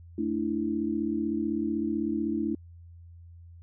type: chord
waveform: sine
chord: A suspended fourth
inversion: none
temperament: equal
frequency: 220 / 293.7 / 329.6 Hz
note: A3 / D4 / E4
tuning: 0 / 0 / 0 cents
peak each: -31 / -31 / -30 dBFS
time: 0.18-2.55 s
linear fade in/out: 5 ms
effects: added 85 Hz sine -46 dBFS peak until 3.62 s